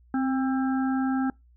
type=harmonic tone with a mistuned harmonic; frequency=266.2 Hz; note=C4; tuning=30 cents sharp; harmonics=1 / 3 / 5 / 6; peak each=-23 / -33 / -37 / -39 dBFS; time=0.14-1.3 s; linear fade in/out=2 ms; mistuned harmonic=1; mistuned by=-25 cents; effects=noise-tail reverb RT60 0.2 s tail -25 dB re dry + added 60 Hz sine -54 dBFS peak until 1.56 s